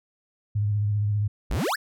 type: tone with vibrato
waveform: sine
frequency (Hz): 103.83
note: G#2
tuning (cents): 0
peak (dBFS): -21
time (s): 0.55-1.28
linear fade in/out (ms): 10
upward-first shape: square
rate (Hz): 15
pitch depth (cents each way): 28
type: exponential sweep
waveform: square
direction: up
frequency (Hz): 34.65 to 1912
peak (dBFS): -24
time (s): 1.5-1.76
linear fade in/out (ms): 10
effects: none